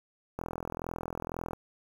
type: click train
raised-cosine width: 1 ms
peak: -21 dBFS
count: 49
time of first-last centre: 0.39-1.533 s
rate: 42 Hz
effects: 8-bit